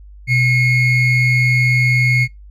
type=ring-modulated tone; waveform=triangle; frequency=1146 Hz; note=D6; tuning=43 cents flat; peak=-6 dBFS; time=0.27-2.28 s; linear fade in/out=50 ms; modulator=1020 Hz; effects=noise-tail reverb RT60 0.2 s tail -25 dB re dry + added 50 Hz sine -36 dBFS peak until 2.5 s